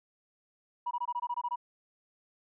sine tone bursts, 967 Hz, B5, 37 cents flat, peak -29 dBFS, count 10, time 0.86-1.559 s, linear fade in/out 10 ms, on 51 ms, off 21 ms, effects tanh soft clip ceiling -25 dBFS

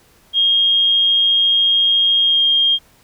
sine tone with pitch glide, 3243 to 3221 Hz, G#7 to G7, -42 to +46 cents, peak -11 dBFS, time 0.33-2.79 s, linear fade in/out 50 ms, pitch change -12 cents, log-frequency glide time 2.22-2.43 s, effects pink hiss -52 dBFS RMS until 3.03 s

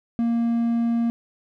triangle tone, 233.1 Hz, A#3, in tune, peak -17 dBFS, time 0.19-1.1 s, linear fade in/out 0 ms, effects none

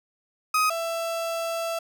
35% pulse tone pair in turn, 1256 / 665.3 Hz, D#6 / E5, +16 / +16 cents, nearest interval major seventh, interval 1100 cents, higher first, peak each -18 / -25 dBFS, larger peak first, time 0.54-0.7 / 0.7-1.79 s, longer second, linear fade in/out 5 ms, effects none

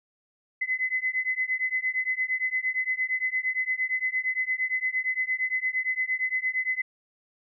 sine beating tone pair, 2026 / 2034.7 Hz, B6 / C7, +44 / -49 cents, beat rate 8.7 Hz, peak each -28 dBFS, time 0.61-6.82 s, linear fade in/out 10 ms, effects none

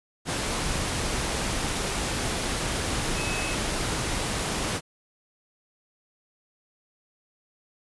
sine tone in noise, 2579 Hz, E7, 39 cents flat, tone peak -33 dBFS, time 3.14-3.57 s, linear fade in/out 50 ms, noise pink, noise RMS -28 dBFS, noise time 0.25-4.81 s, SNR -8 dB, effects resampled to 24000 Hz

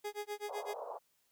30% pulse tone with tremolo, 415.3 Hz, G#4, in tune, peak -34 dBFS, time 0.04-0.74 s, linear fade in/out 10 ms, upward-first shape sine, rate 7.9 Hz, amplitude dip 100%
white band-pass noise, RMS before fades -44 dBFS, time 0.48-0.99 s, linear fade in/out 20 ms, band 460 to 990 Hz, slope 48 dB/octave
effects white hiss -75 dBFS RMS until 1.31 s

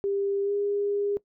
sine tone with pitch glide, 398.1 to 406.2 Hz, G4 to G#4, +27 to -38 cents, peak -24 dBFS, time 0.04-1.17 s, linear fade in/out 0 ms, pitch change +35 cents, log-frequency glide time 0.43-0.52 s, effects noise-tail reverb RT60 0.1 s tail -19 dB re dry

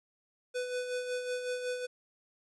square tone with tremolo, 497.9 Hz, B4, 14 cents sharp, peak -32 dBFS, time 0.54-1.87 s, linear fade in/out 20 ms, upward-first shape sine, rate 5.4 Hz, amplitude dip 50%, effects resampled to 22050 Hz + 11-bit

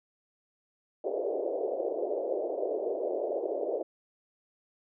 pink band-pass noise, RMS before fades -32 dBFS, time 1.04-3.83 s, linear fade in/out 5 ms, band 370 to 640 Hz, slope 48 dB/octave, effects none

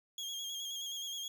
30% pulse tone with vibrato, 3271 Hz, G#7, 27 cents flat, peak -36 dBFS, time 0.18-1.28 s, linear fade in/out 2 ms, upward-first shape square, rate 9.5 Hz, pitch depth 32 cents each way, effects none

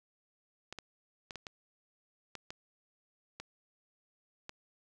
clicks, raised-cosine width 0.2 ms, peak -25 dBFS, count 9, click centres 0.726 / 0.787 / 1.308 / 1.357 / 1.468 / 2.353 / 2.505 / 3.4 / 4.494 s, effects none

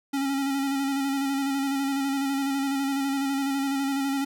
square tone with vibrato, 274.6 Hz, C#4, 16 cents flat, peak -25 dBFS, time 0.13-4.25 s, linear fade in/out 10 ms, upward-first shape square, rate 12 Hz, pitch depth 25 cents each way, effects none

